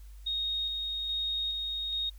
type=tone with tremolo; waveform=sine; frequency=3729 Hz; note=A#7; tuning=in tune; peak=-29 dBFS; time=0.26-2.1 s; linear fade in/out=10 ms; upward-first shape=square; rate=1.2 Hz; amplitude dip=25%; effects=added 50 Hz sine -45 dBFS peak until 2.18 s + white hiss -64 dBFS RMS until 2.18 s